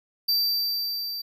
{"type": "tone with level ramp", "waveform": "square", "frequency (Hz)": 4668, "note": "D8", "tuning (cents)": -11, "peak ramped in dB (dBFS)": [-20, -31], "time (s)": [0.28, 1.22], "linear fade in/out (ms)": 10, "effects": []}